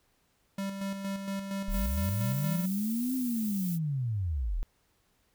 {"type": "tone with tremolo", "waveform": "square", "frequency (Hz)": 196, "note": "G3", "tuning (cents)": 0, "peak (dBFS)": -32, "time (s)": [0.58, 2.66], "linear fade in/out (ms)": 5, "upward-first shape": "square", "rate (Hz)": 4.3, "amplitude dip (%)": 45}
{"type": "linear two-way sweep", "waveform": "sine", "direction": "up then down", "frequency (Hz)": [30.87, 261.6, 30.87], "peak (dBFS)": -28, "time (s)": [1.68, 4.63], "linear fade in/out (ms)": 0, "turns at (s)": 3.15}
{"type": "noise", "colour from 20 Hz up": "violet", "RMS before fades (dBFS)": -41, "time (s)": [1.69, 3.79], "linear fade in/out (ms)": 50}
{"effects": ["pink hiss -71 dBFS RMS until 5.34 s"]}